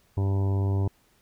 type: harmonic tone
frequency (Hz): 98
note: G2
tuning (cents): 0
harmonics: 1 / 2 / 3 / 4 / 5 / 6 / 7 / 8 / 9 / 10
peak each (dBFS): -22 / -37 / -36 / -36 / -46 / -45 / -46 / -49 / -45 / -47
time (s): 0.17-0.88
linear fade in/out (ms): 5
effects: pink hiss -64 dBFS RMS until 1.21 s